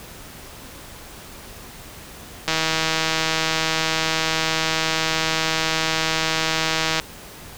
click train, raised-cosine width 0.2 ms, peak -3 dBFS, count 724, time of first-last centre 2.48-6.999 s, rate 160 Hz, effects pink hiss -40 dBFS RMS until 7.57 s

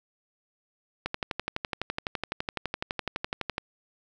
click train, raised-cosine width 0.3 ms, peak -13 dBFS, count 31, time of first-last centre 1.06-3.581 s, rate 11.9 Hz, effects none

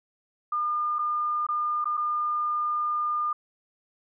sine tone with dropouts, 1209 Hz, D6, 50 cents sharp, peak -24 dBFS, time 0.52-3.33 s, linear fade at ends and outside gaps 5 ms, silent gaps 0.986-0.99 / 1.467-1.487 / 1.844-1.855 / 1.971-1.975 s, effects none

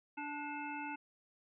harmonic tone with a mistuned harmonic, 292.2 Hz, D4, 9 cents flat, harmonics 1 / 3 / 5 / 7 / 9, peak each -45 / -43 / -48 / -51 / -47 dBFS, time 0.17-0.96 s, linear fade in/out 10 ms, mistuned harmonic 7, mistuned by +74 cents, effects none

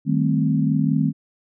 sine chord, A half-diminished seventh, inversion second, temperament equal, 155.56 / 196 / 220 / 261.6 Hz, Eb3 / G3 / A3 / C4, 0 / 0 / 0 / 0 cents, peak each -20 / -25 / -23 / -22 dBFS, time 0.05-1.13 s, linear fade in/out 50 ms, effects none

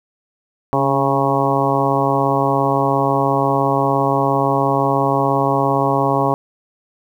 harmonic tone with a mistuned harmonic, 137.1 Hz, C#3, 19 cents flat, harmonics 1 / 2 / 3 / 4 / 5 / 6 / 7 / 8, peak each -22 / -22 / -22 / -22 / -22 / -22 / -22 / -22 dBFS, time 0.73-6.34 s, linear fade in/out 0 ms, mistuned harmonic 2, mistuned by +37 cents, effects 8-bit

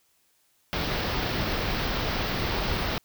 pink band-stop noise, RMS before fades -28 dBFS, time 0.73-2.98 s, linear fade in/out 0 ms, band 5300 to 16000 Hz, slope 48 dB/octave, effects white hiss -67 dBFS RMS until 3.04 s

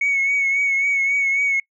sine tone with vibrato, 2217 Hz, C#7, in tune, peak -15 dBFS, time 0.01-1.6 s, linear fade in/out 5 ms, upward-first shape triangle, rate 3.7 Hz, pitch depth 43 cents each way, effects noise-tail reverb RT60 0.1 s tail -23 dB re dry + tanh soft clip ceiling -13 dBFS

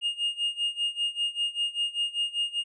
triangle tone with tremolo, 2840 Hz, F7, 28 cents sharp, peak -21 dBFS, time 0.01-2.64 s, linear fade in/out 50 ms, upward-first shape sine, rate 5.1 Hz, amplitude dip 90%, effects tanh soft clip ceiling -17 dBFS + resampled to 22050 Hz

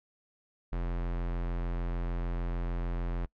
square tone, 43.34 Hz, F1, 12 cents flat, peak -31 dBFS, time 0.72-3.26 s, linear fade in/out 10 ms, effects noise-tail reverb RT60 0.1 s tail -24 dB re dry + low-pass 2000 Hz 12 dB/octave

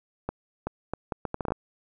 accelerating click train, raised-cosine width 1 ms, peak -15 dBFS, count 11, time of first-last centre 0.29-1.521 s, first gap 380 ms, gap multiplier 0.7, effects none

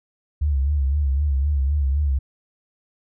sine tone with vibrato, 70.5 Hz, C#2, 30 cents sharp, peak -17 dBFS, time 0.41-2.19 s, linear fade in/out 10 ms, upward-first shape sine, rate 3.9 Hz, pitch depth 99 cents each way, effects none

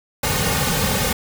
pink noise with comb filter, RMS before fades -20 dBFS, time 0.23-1.13 s, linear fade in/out 5 ms, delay 3 ms, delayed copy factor -0.8, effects none

